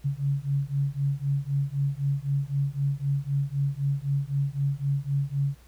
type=beating tone pair; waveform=sine; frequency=138 / 141.9 Hz; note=C#3 / C#3; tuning=-7 / +41 cents; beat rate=3.9 Hz; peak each=-27 dBFS; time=0.04-5.56 s; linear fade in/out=20 ms; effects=added 60 Hz sine -52 dBFS peak until 5.67 s + pink hiss -59 dBFS RMS until 5.67 s